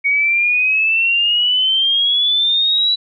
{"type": "exponential sweep", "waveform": "sine", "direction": "up", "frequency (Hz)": [2232, 3951], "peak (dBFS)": -12, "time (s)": [0.04, 2.96], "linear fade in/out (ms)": 20, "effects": []}